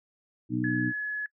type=harmonic tone; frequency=61.6 Hz; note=B1; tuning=4 cents flat; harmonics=2 / 3 / 4 / 5; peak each=-32 / -35 / -31 / -29 dBFS; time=0.49-0.93 s; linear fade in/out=50 ms
type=tone with vibrato; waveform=sine; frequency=1699 Hz; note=G#6; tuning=39 cents sharp; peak=-29 dBFS; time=0.64-1.26 s; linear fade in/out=2 ms; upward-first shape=sine; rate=20 Hz; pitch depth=10 cents each way
effects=noise-tail reverb RT60 0.1 s tail -23 dB re dry